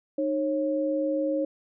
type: tone pair together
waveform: sine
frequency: 306.6 / 546 Hz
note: D#4 / C#5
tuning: -25 / -26 cents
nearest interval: minor seventh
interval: 999 cents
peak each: -27 / -26 dBFS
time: 0.18-1.45 s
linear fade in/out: 5 ms
effects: none